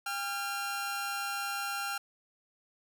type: tone pair together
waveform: sawtooth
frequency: 804 / 1382.8 Hz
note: G5 / F6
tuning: +44 / -18 cents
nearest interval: major sixth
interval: 938 cents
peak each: -34 / -31 dBFS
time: 0.06-1.98 s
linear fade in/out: 5 ms
effects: none